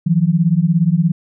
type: beating tone pair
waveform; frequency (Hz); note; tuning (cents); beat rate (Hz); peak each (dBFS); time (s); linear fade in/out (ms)
sine; 160 / 177; D#3 / F3; +49 / +23; 17; -14; 0.06-1.12; 10
effects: none